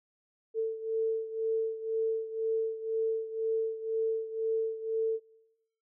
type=beating tone pair; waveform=sine; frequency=445.5 / 447.5 Hz; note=A4 / A4; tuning=+22 / +29 cents; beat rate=2 Hz; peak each=-30 / -34 dBFS; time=0.54-5.2 s; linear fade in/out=50 ms; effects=noise-tail reverb RT60 0.9 s tail -22 dB re dry